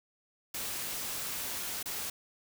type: noise with dropouts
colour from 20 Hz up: white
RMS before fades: -37 dBFS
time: 0.54-2.1 s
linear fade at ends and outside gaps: 5 ms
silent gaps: 1.829-1.857 s
effects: none